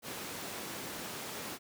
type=high-pass noise; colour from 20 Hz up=pink; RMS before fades=-42 dBFS; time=0.02-1.59 s; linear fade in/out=50 ms; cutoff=180 Hz; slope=12 dB/octave; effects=none